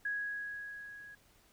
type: tone with level ramp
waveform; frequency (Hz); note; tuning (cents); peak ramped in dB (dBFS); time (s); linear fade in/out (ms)
sine; 1661.2; G#6; 0; -32 to -49; 0.05-1.15; 5
effects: pink hiss -66 dBFS RMS until 1.52 s